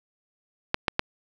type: clicks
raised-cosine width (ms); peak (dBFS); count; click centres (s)
0.3; -5; 3; 0.744 / 0.882 / 0.994
effects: none